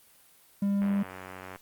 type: tone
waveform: triangle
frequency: 200 Hz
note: G3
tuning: 35 cents sharp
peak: -22 dBFS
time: 0.62-1.03 s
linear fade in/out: 5 ms
type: click train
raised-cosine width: 0.5 ms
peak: -26 dBFS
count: 70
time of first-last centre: 0.82-1.56 s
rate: 93.3 Hz
effects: white hiss -59 dBFS RMS until 1.61 s + Opus 32 kbps